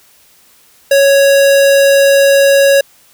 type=tone; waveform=square; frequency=554.4 Hz; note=C#5; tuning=in tune; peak=-6 dBFS; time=0.91-2.81 s; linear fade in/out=5 ms; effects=white hiss -47 dBFS RMS until 3.13 s